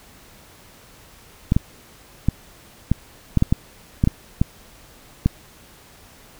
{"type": "clicks", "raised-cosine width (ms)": 5, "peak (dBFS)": -3, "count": 11, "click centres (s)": [1.521, 1.565, 2.286, 2.916, 3.373, 3.424, 3.525, 4.039, 4.074, 4.415, 5.26], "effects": ["pink hiss -48 dBFS RMS until 6.39 s"]}